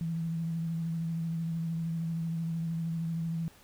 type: tone with vibrato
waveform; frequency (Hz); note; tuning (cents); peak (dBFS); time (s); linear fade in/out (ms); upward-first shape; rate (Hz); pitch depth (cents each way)
sine; 164.81; E3; 0; -30; 0.01-3.48; 0; triangle; 13; 33
effects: pink hiss -58 dBFS RMS until 3.63 s